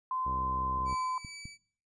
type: tone with pitch glide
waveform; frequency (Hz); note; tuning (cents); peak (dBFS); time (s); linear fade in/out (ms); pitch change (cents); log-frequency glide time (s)
sine; 1031 to 1022.1; C6 to C6; -26 to -41; -30; 0.11-1.18; 2; -15; 0.8-1.04
type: harmonic tone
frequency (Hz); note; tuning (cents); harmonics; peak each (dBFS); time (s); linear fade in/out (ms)
65; C2; -11; 1 / 2 / 3 / 4 / 5 / 6 / 7 / 8 / 9; -38 / -44 / -48 / -50 / -52 / -54 / -55 / -56 / -57; 0.25-0.95; 20
type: clicks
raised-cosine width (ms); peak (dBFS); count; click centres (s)
5; -32; 4; 0.787 / 0.927 / 1.248 / 1.455
type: tone with tremolo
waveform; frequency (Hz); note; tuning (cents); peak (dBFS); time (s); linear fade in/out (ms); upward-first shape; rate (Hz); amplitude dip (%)
20% pulse; 2300; D7; -37; -38; 0.85-1.58; 50; sine; 2.5; 45
effects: noise-tail reverb RT60 0.6 s tail -24 dB re dry + resampled to 22050 Hz